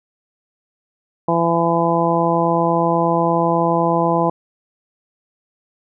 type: harmonic tone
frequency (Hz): 168.2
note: E3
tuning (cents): +35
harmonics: 1 / 2 / 3 / 4 / 5 / 6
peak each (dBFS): -21 / -21 / -21 / -21 / -21 / -21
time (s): 1.28-4.3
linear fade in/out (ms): 5
effects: none